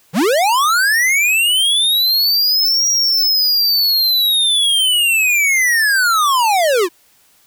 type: linear two-way sweep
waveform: square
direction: up then down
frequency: 137.9 to 5720 to 318.9 Hz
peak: -12 dBFS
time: 0.13-6.89 s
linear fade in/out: 50 ms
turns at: 2.88 s
effects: white hiss -53 dBFS RMS until 7.46 s